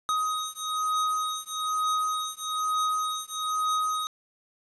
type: beating tone pair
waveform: square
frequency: 1255 / 1256.1 Hz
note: D#6 / D#6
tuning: +15 / +16 cents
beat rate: 1.1 Hz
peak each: -30 dBFS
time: 0.09-4.07 s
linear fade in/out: 0 ms
effects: resampled to 24000 Hz + 9-bit